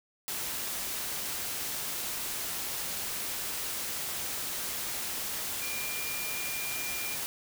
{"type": "tone in noise", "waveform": "sine", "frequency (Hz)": 2400, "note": "D7", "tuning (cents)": 37, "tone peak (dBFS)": -38, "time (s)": [5.62, 7.15], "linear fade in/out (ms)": 0, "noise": "white", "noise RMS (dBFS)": -35, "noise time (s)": [0.28, 7.26], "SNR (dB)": -6, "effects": []}